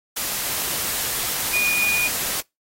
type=tone in noise; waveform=sine; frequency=2450 Hz; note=D#7; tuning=27 cents flat; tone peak=-18 dBFS; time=1.53-2.08 s; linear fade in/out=10 ms; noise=white; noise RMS=-25 dBFS; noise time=0.16-2.41 s; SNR=+4 dB; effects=noise-tail reverb RT60 0.2 s tail -25 dB re dry + AAC 48 kbps